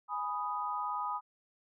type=chord; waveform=sine; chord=G# minor; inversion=none; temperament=equal; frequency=830.6 / 987.8 / 1244.5 Hz; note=G#5 / B5 / D#6; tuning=0 / 0 / 0 cents; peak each=-39 / -37 / -36 dBFS; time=0.08-1.21 s; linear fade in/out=50 ms; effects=none